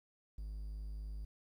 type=tone; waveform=triangle; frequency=51.91 Hz; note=G#1; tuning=in tune; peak=-39 dBFS; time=0.38-1.25 s; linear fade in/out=5 ms; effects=12-bit